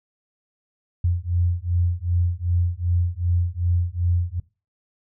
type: beating tone pair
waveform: sine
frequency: 86.3 / 88.9 Hz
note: F2 / F2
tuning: -20 / +31 cents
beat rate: 2.6 Hz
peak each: -22 dBFS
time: 1.04-4.4 s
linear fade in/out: 5 ms
effects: noise-tail reverb RT60 0.3 s tail -21 dB re dry